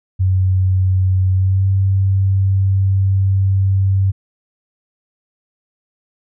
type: tone with pitch glide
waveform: sine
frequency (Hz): 93.6 to 96.62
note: F#2 to G2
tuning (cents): +20 to -25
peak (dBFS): -11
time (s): 0.19-4.12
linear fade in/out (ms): 20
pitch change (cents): +55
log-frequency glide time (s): 1.32-1.67
effects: none